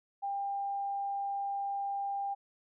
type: tone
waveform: sine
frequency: 797 Hz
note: G5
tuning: 28 cents sharp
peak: -32 dBFS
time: 0.22-2.35 s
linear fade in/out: 20 ms
effects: none